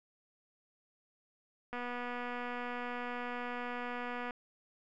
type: click train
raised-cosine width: 0.5 ms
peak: -26 dBFS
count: 630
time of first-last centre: 1.73-4.308 s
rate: 244 Hz
effects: none